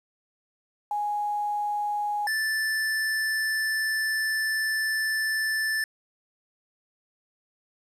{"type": "tone pair in turn", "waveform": ["sine", "square"], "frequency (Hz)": [830, 1758.7], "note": ["G#5", "A6"], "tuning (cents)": [-1, -1], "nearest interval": "octave + minor second", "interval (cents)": 1300, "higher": "second", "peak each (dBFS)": -25, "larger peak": "neither", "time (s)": [[0.91, 2.27], [2.27, 5.84]], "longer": "second", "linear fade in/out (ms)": 2, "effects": ["resampled to 32000 Hz", "9-bit"]}